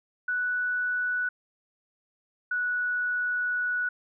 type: tone pair in turn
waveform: sine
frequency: 1480 / 1471.8 Hz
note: F#6 / F#6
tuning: 0 / -10 cents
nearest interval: unison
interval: 10 cents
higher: first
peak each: -25 dBFS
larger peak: neither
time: 0.28-1.29 / 2.51-3.89 s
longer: second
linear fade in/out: 5 ms
effects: none